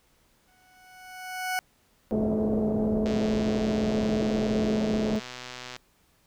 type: tone with exponential growth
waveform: 20% pulse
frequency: 740 Hz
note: F#5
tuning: in tune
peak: -20 dBFS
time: 0.48-1.59 s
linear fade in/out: 0 ms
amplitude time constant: 240 ms
type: low-pass noise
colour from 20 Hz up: white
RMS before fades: -32 dBFS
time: 2.11-5.16 s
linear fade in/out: 0 ms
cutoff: 580 Hz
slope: 24 dB/octave
type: harmonic tone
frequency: 215.6 Hz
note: A3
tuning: 35 cents flat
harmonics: 1 / 2 / 3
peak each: -25 / -31 / -35 dBFS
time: 2.11-5.2 s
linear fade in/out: 20 ms
type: click train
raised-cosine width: 0.2 ms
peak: -21 dBFS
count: 339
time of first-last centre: 3.06-5.764 s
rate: 125 Hz
effects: pink hiss -65 dBFS RMS until 6.26 s